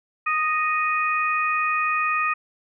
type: harmonic tone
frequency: 621 Hz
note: D#5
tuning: 3 cents flat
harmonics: 2 / 3 / 4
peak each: -22 / -28 / -25 dBFS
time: 0.26-2.34 s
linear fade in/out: 10 ms
effects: none